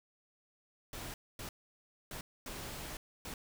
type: noise bursts at uneven times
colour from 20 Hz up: pink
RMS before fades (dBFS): -44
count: 5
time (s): 0.93-1.14 / 1.39-1.49 / 2.11-2.21 / 2.46-2.97 / 3.25-3.34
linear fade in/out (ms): 2
effects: none